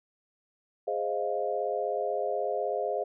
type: chord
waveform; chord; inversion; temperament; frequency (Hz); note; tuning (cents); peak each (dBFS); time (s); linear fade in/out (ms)
sine; F minor seventh; first; equal; 415.3 / 523.3 / 622.3 / 698.5; Ab4 / C5 / Eb5 / F5; 0 / 0 / 0 / 0; -33; 0.87-3.04; 10
effects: none